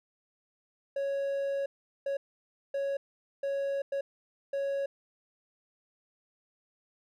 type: tone bursts at uneven times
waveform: triangle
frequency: 554.4 Hz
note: C#5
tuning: in tune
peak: -27 dBFS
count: 6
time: 0.96-1.66 / 2.06-2.17 / 2.74-2.97 / 3.43-3.82 / 3.92-4.01 / 4.53-4.86 s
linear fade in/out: 5 ms
effects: none